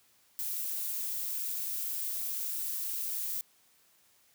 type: noise with amplitude modulation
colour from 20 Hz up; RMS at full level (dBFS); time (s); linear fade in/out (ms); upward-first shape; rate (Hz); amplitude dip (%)
violet; -33; 0.39-3.41; 0; sine; 244; 45
effects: white hiss -66 dBFS RMS until 4.34 s + high-pass 60 Hz 12 dB/octave